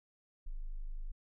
sine tone, 25.79 Hz, G#0, 11 cents flat, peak -37 dBFS, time 0.46-1.12 s, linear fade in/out 10 ms, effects none

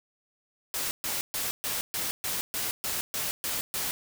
white noise bursts, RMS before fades -31 dBFS, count 11, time 0.74-3.91 s, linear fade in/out 0 ms, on 170 ms, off 130 ms, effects none

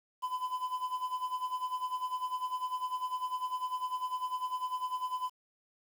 triangle tone with tremolo, 1009 Hz, B5, 37 cents sharp, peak -28 dBFS, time 0.22-5.3 s, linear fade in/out 20 ms, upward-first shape sine, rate 10 Hz, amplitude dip 75%, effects 9-bit

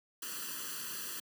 white noise with comb filter, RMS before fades -41 dBFS, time 0.22-1.2 s, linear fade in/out 5 ms, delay 0.67 ms, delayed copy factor +0.95, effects high-pass 200 Hz 12 dB/octave

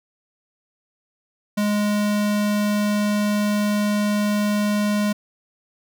square tone, 207.7 Hz, G#3, in tune, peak -19 dBFS, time 1.57-5.13 s, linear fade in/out 10 ms, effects none

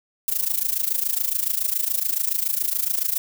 violet noise with amplitude modulation, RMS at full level -20 dBFS, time 0.28-3.18 s, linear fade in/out 0 ms, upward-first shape sine, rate 27.1 Hz, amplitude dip 85%, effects none

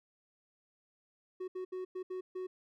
triangle tone bursts at uneven times, 370 Hz, F#4, in tune, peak -35 dBFS, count 6, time 1.4-1.48 / 1.55-1.65 / 1.72-1.85 / 1.95-2.03 / 2.1-2.21 / 2.35-2.47 s, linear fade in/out 10 ms, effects none

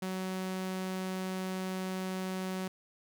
sawtooth tone, 187.1 Hz, F#3, 20 cents sharp, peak -30 dBFS, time 0.02-2.68 s, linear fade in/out 5 ms, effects none

